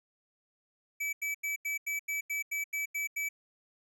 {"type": "tone bursts", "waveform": "square", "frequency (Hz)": 2300, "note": "D7", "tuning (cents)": -37, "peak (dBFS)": -32, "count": 11, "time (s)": [1, 3.29], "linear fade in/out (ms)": 10, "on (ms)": 130, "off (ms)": 86, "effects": []}